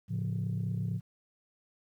sine chord, A augmented, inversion none, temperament equal, 110 / 138.59 / 174.61 Hz, A2 / C#3 / E#3, 0 / 0 / 0 cents, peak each -32 / -35 / -34 dBFS, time 0.08-1.01 s, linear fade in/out 50 ms, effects tanh soft clip ceiling -25 dBFS + 11-bit

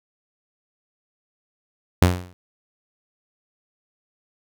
sawtooth tone with exponential decay, 89.8 Hz, F2, 49 cents sharp, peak -6 dBFS, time 2.02-2.33 s, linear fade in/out 0 ms, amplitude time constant 67 ms, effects none

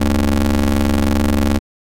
25% pulse ring-modulated tone, 69.3 Hz, C#2, in tune, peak -6 dBFS, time 0-1.59 s, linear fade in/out 10 ms, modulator 150 Hz, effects AAC 64 kbps

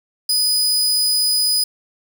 sawtooth tone, 4978 Hz, D#8, in tune, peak -12 dBFS, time 0.29-1.64 s, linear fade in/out 5 ms, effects 7-bit

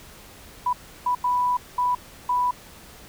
sine tone bursts at uneven times, 987.8 Hz, B5, in tune, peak -19 dBFS, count 5, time 0.66-0.73 / 1.06-1.15 / 1.24-1.57 / 1.78-1.95 / 2.29-2.51 s, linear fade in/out 5 ms, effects pink hiss -46 dBFS RMS until 3.08 s

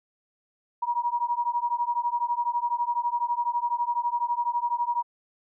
sine beating tone pair, 950 / 962 Hz, A#5 / B5, +33 / -46 cents, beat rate 12 Hz, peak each -27 dBFS, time 0.82-5.03 s, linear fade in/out 10 ms, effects none

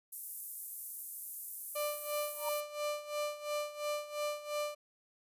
white high-pass noise, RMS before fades -41 dBFS, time 0.12-2.61 s, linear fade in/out 10 ms, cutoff 9800 Hz, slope 24 dB/octave
35% pulse tone with tremolo, 593 Hz, D5, 17 cents sharp, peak -31 dBFS, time 1.75-4.75 s, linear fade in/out 10 ms, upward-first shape sine, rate 2.9 Hz, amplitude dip 80%
sine tone with exponential growth, 932.3 Hz, A#5, in tune, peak -34 dBFS, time 2.32-2.49 s, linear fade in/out 2 ms, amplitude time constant 35 ms
effects resampled to 32000 Hz

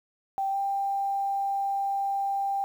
sine tone with pitch glide, 781 to 791 Hz, G5 to G5, -7 to +15 cents, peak -25 dBFS, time 0.38-2.64 s, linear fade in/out 0 ms, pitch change +22 cents, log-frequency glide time 0.5-0.58 s, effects 9-bit

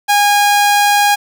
sawtooth tone, 819 Hz, G#5, 24 cents flat, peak -5 dBFS, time 0.08-1.16 s, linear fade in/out 20 ms, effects 7-bit

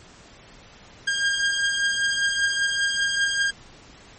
sawtooth beating tone pair, 1610 / 1615.1 Hz, G6 / G#6, +46 / -49 cents, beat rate 5.1 Hz, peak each -18 / -24 dBFS, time 1.07-3.51 s, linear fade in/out 10 ms, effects pink hiss -48 dBFS RMS until 4.18 s + MP3 32 kbps

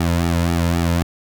sawtooth tone with flanger, 84.9 Hz, F2, 48 cents flat, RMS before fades -18 dBFS, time 0-1.03 s, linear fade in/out 5 ms, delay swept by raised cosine 1.9 to 2.67 ms, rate 3.8 Hz, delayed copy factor -1, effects none

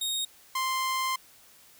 sawtooth tone pair in turn, 3729 / 1046.4 Hz, A#7 / C6, 0 / 0 cents, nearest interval octave + minor seventh, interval 2200 cents, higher first, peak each -25 / -23 dBFS, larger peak second, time 0.01-0.25 / 0.55-1.16 s, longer second, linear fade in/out 5 ms, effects white hiss -56 dBFS RMS until 1.79 s

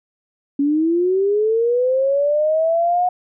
sine linear sweep, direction up, 277.2 to 729 Hz, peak -14 dBFS, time 0.59-3.09 s, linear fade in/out 5 ms, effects none

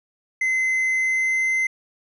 triangle tone with pitch glide, 2054 to 2066 Hz, C7 to C7, -33 to -22 cents, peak -17 dBFS, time 0.41-1.67 s, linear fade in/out 5 ms, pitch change +11 cents, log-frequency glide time 0.96-1.52 s, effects resampled to 24000 Hz

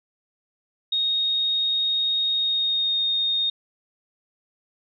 sine tone with pitch glide, 3729 to 3695 Hz, A#7 to A#7, 0 to -16 cents, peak -20 dBFS, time 0.92-3.5 s, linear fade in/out 5 ms, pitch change -16 cents, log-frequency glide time 2.34-3.04 s, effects none

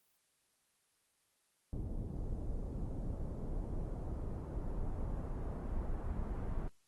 brown noise with low-pass filter sweep, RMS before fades -39 dBFS, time 1.73-6.68 s, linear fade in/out 0 ms, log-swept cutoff 460 to 1300 Hz, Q 0.88, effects white hiss -75 dBFS RMS until 6.87 s + Opus 24 kbps

